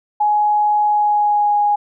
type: tone with pitch glide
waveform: sine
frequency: 838 to 826.9 Hz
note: G#5 to G#5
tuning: +15 to -8 cents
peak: -12 dBFS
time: 0.2-1.76 s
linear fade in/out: 10 ms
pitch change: -23 cents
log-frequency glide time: 0.86-1.58 s
effects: none